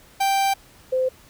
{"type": "tone pair in turn", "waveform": ["45% pulse", "sine"], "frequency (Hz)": [784, 515.9], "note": ["G5", "C5"], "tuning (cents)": [0, -24], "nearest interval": "perfect fifth", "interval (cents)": 724, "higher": "first", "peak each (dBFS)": -18, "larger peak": "neither", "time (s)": [[0.2, 0.54], [0.92, 1.09]], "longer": "first", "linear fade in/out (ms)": 10, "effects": ["pink hiss -51 dBFS RMS until 1.29 s"]}